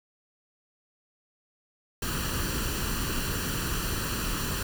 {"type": "noise with comb filter", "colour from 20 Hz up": "pink", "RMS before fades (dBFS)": -30, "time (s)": [2.02, 4.63], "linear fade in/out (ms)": 5, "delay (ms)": 0.69, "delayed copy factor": 0.65, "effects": []}